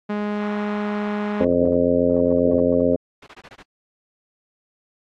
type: tone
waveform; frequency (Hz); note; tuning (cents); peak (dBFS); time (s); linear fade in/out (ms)
sawtooth; 207.9; G#3; +2; -18; 0.09-1.45; 10
type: harmonic tone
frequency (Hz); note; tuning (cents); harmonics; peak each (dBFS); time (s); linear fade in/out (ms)
87.31; F2; 0; 1 / 2 / 3 / 4 / 5 / 6 / 7; -32 / -28 / -20 / -29 / -22 / -20 / -23; 1.4-2.96; 5
type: noise bursts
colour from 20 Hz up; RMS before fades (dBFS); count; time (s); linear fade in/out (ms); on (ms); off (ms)
white; -34; 6; 3.22-3.626; 5; 46; 26
effects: low-pass 2000 Hz 12 dB/octave + AAC 48 kbps